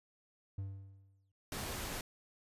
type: tone with exponential decay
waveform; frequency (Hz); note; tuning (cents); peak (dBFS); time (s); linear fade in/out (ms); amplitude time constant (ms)
triangle; 97.5; G2; -9; -34; 0.58-1.32; 5; 160
type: noise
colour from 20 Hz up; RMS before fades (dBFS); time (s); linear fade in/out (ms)
pink; -41; 1.52-2.01; 2
effects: resampled to 32000 Hz